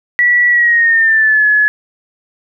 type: tone with pitch glide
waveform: sine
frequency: 1945 to 1703 Hz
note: B6 to G#6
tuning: -27 to +43 cents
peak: -7 dBFS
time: 0.19-1.68 s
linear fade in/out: 0 ms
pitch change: -230 cents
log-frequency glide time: 0.49-1.46 s
effects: none